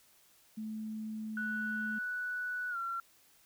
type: tone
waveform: sine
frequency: 217.5 Hz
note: A3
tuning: 20 cents flat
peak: -37 dBFS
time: 0.57-1.99 s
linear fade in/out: 10 ms
type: tone with pitch glide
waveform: sine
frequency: 1480 to 1365 Hz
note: F#6 to F6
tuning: 0 to -40 cents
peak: -34 dBFS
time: 1.37-3 s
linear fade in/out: 2 ms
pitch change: -140 cents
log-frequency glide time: 2.7-2.77 s
effects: tanh soft clip ceiling -25 dBFS + white hiss -65 dBFS RMS until 3.45 s